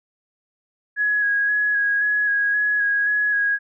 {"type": "tone with vibrato", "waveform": "sine", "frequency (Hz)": 1666, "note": "G#6", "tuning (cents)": 5, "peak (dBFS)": -17, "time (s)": [0.96, 3.59], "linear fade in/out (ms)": 50, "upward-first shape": "square", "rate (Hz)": 1.9, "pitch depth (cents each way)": 16, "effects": []}